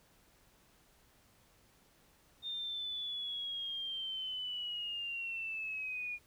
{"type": "linear sweep", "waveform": "sine", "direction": "down", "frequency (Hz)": [3648, 2426], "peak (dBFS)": -37, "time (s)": [2.42, 6.19], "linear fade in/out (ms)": 50, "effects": ["pink hiss -67 dBFS RMS until 6.26 s"]}